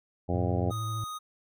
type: harmonic tone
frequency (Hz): 88.7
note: F2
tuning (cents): +27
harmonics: 1 / 2 / 3 / 4 / 5 / 6 / 7 / 8 / 9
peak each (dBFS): -30 / -33 / -35 / -36 / -37 / -38 / -38 / -39 / -40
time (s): 0.28-0.72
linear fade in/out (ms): 20
type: tone with vibrato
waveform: triangle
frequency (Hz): 110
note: A2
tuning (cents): 0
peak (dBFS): -29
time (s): 0.34-1.04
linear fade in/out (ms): 0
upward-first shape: sine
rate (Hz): 13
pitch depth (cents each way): 21
type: tone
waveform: square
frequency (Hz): 1244.5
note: D#6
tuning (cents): 0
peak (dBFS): -36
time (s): 0.7-1.19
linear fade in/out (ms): 20
effects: none